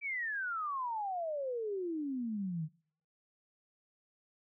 sine exponential sweep, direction down, 2346 to 149.3 Hz, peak -34 dBFS, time 0.01-2.69 s, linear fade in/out 50 ms, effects noise-tail reverb RT60 0.6 s tail -24 dB re dry

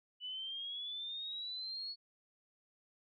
sine exponential sweep, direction up, 2960 to 4400 Hz, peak -40 dBFS, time 0.2-1.96 s, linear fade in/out 50 ms, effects none

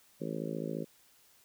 harmonic tone, 54.5 Hz, A1, 16 cents flat, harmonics 3 / 4 / 5 / 6 / 7 / 8 / 9 / 10, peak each -40 / -41 / -42 / -43 / -43 / -44 / -45 / -45 dBFS, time 0.2-0.85 s, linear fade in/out 20 ms, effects white hiss -64 dBFS RMS until 1.44 s

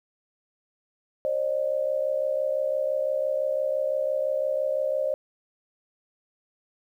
sine tone pair together, 538 / 603.9 Hz, C5 / D5, +48 / +48 cents, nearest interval major second, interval 200 cents, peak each -26 dBFS, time 1.25-5.14 s, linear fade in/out 0 ms, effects 10-bit

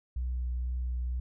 sine tone with vibrato, 61.74 Hz, B1, in tune, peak -28 dBFS, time 0.16-1.2 s, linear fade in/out 5 ms, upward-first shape triangle, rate 2.1 Hz, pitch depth 17 cents each way, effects tanh soft clip ceiling -27 dBFS

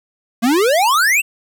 square exponential sweep, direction up, 220 to 2803 Hz, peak -12 dBFS, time 0.42-1.22 s, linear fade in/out 20 ms, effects 9-bit

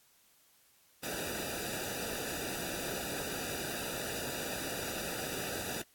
pink noise with comb filter, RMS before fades -38 dBFS, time 1.03-5.82 s, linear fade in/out 5 ms, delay 0.93 ms, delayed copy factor -1, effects white hiss -66 dBFS RMS until 5.94 s + AAC 64 kbps

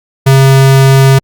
square tone, 134.8 Hz, C#3, 48 cents flat, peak -3 dBFS, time 0.26-1.19 s, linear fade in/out 10 ms, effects Opus 48 kbps

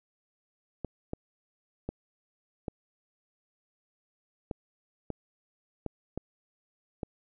clicks, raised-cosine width 2 ms, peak -20 dBFS, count 9, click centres 0.847 / 1.134 / 1.89 / 2.682 / 4.512 / 5.103 / 5.863 / 6.176 / 7.032 s, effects none

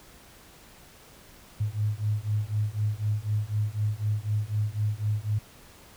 sine beating tone pair, 103.83 / 107.83 Hz, G#2 / A2, 0 / -34 cents, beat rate 4 Hz, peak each -28 dBFS, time 1.6-5.39 s, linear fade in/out 10 ms, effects pink hiss -52 dBFS RMS until 5.96 s

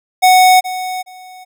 square tone with echo, 740 Hz, F#5, in tune, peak -6 dBFS, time 0.22-0.61 s, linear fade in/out 20 ms, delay 420 ms, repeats 2, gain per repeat -14 dB, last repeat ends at 1.45 s, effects none

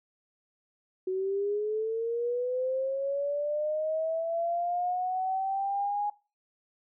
sine linear sweep, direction up, 370 to 830.6 Hz, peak -27 dBFS, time 1.07-6.1 s, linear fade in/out 5 ms, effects noise-tail reverb RT60 0.3 s tail -20 dB re dry

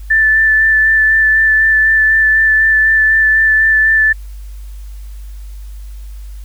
sine tone with vibrato, 1760 Hz, A6, in tune, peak -7 dBFS, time 0.1-4.13 s, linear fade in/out 10 ms, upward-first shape sine, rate 4 Hz, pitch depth 14 cents each way, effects added 50 Hz sine -26 dBFS peak until 6.44 s + white hiss -48 dBFS RMS until 6.44 s

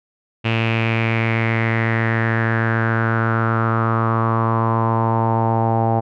sawtooth tone with low-pass filter sweep, 113.5 Hz, A#2, 46 cents flat, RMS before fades -18 dBFS, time 0.44-6.01 s, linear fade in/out 20 ms, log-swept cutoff 2700 to 780 Hz, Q 5.4, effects none

